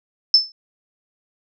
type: tone with exponential decay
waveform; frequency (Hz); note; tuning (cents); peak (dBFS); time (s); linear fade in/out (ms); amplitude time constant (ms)
sine; 5274; E8; 0; -5; 0.34-0.52; 2; 37
effects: none